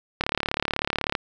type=click train; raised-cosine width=0.3 ms; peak=-7 dBFS; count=35; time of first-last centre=0.21-1.152 s; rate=36.1 Hz; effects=none